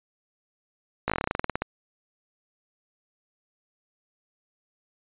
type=slowing click train; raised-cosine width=0.5 ms; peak=-10 dBFS; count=16; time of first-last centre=1.08-1.62 s; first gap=17 ms; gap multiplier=1.1; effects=resampled to 8000 Hz